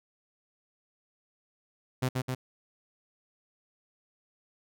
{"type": "tone with echo", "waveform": "sawtooth", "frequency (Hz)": 128.5, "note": "C3", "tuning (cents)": -31, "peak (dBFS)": -22, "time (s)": [2.02, 2.09], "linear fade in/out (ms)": 10, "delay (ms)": 130, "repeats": 2, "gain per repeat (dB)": -2, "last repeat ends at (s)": 2.35, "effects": []}